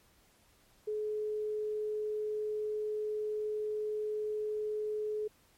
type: tone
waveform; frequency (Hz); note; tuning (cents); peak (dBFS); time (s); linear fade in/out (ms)
sine; 425.7; G#4; +43; -32; 0.87-5.28; 10
effects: pink hiss -66 dBFS RMS until 5.57 s + MP3 64 kbps